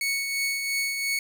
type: tone with tremolo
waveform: sawtooth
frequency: 2217 Hz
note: C#7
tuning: in tune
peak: -20 dBFS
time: 0.01-1.19 s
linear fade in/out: 2 ms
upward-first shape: triangle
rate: 2.9 Hz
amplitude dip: 45%
effects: none